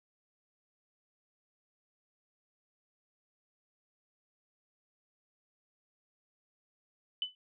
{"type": "tone with exponential decay", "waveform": "sine", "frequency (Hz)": 3006, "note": "F#7", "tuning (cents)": 27, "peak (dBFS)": -27, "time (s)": [7.22, 7.35], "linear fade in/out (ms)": 1, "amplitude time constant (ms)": 27, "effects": []}